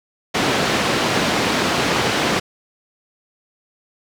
pink band-pass noise, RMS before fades -19 dBFS, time 0.34-2.4 s, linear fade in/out 10 ms, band 170 to 4700 Hz, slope 12 dB/octave, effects none

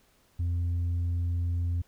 sine tone, 86.5 Hz, F2, 16 cents flat, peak -23 dBFS, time 0.39-1.82 s, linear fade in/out 10 ms, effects tanh soft clip ceiling -25 dBFS + pink hiss -65 dBFS RMS until 1.87 s

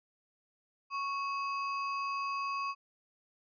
sine tone with sample-and-hold, 1108.7 Hz, C#6, in tune, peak -32 dBFS, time 0.9-2.75 s, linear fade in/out 50 ms, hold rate 3675 Hz, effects resampled to 11025 Hz

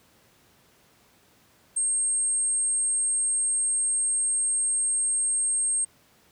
sine tone, 8490 Hz, C9, 24 cents sharp, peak -22 dBFS, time 1.76-5.85 s, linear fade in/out 10 ms, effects pink hiss -60 dBFS RMS until 6.31 s + high-pass 80 Hz 12 dB/octave

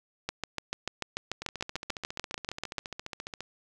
two click trains, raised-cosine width 0.2 ms, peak -20 / -14 dBFS, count 30 / 18, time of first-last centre 1.42-3.406 / 0.29-2.783 s, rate 14.6 / 6.82 Hz, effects none

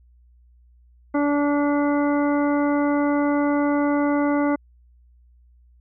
harmonic tone, 289.3 Hz, D4, 26 cents flat, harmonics 1 / 2 / 3 / 4 / 5 / 7, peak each -19 / -25 / -29 / -31 / -33 / -36 dBFS, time 1.14-4.56 s, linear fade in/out 10 ms, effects added 60 Hz sine -51 dBFS peak until 5.8 s

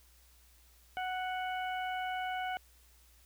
harmonic tone, 740 Hz, F#5, in tune, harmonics 1 / 2 / 3 / 4, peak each -35 / -41 / -45 / -47 dBFS, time 0.97-2.57 s, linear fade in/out 0 ms, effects added 60 Hz sine -62 dBFS peak until 3.25 s + white hiss -65 dBFS RMS until 3.25 s

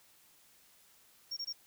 triangle tone bursts, 5540 Hz, F8, 15 cents flat, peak -35 dBFS, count 3, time 1.31-1.529 s, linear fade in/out 10 ms, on 59 ms, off 21 ms, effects white hiss -64 dBFS RMS until 1.66 s

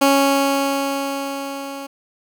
15% pulse tone with level ramp, 276.5 Hz, C#4, 4 cents flat, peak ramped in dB -5 to -23 dBFS, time 0.01-1.87 s, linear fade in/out 10 ms, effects none

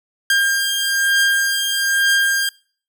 sawtooth beating tone pair, 1603 / 1604.1 Hz, G6 / G6, +38 / +39 cents, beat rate 1.1 Hz, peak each -17 / -13 dBFS, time 0.3-2.49 s, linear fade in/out 2 ms, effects noise-tail reverb RT60 0.5 s tail -26 dB re dry

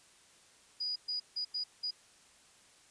sine tone bursts at uneven times, 4912 Hz, D#8, 23 cents flat, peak -33 dBFS, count 5, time 0.8-0.96 / 1.08-1.2 / 1.36-1.45 / 1.54-1.64 / 1.83-1.91 s, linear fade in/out 10 ms, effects white hiss -62 dBFS RMS until 2.9 s + resampled to 22050 Hz

